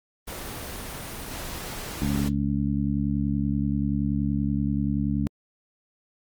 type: noise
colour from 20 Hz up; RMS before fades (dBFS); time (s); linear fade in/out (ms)
pink; -35; 0.27-2.29; 10
type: harmonic tone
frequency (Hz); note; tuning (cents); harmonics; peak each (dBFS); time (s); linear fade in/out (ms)
70.5; C#2; +30; 1 / 2 / 3 / 4; -30 / -28 / -26 / -29; 2.02-5.27; 0
effects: Opus 24 kbps